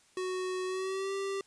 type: tone with pitch glide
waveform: square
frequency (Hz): 370 to 392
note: F#4 to G4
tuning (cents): 0 to 0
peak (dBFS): -33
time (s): 0.17-1.41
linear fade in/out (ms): 2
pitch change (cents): +100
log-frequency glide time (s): 0.65-1.13
effects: white hiss -64 dBFS RMS until 1.46 s + resampled to 22050 Hz